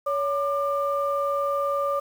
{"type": "tone pair together", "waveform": "sine", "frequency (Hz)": [563.5, 1194], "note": ["C#5", "D6"], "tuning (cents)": [28, 28], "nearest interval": "octave + minor second", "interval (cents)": 1300, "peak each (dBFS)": [-24, -25], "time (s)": [0.06, 2], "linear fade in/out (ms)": 10, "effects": ["tanh soft clip ceiling -14 dBFS", "8-bit"]}